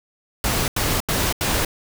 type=noise bursts; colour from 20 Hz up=pink; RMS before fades=-21 dBFS; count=4; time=0.44-1.649 s; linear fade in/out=2 ms; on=240 ms; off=83 ms; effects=none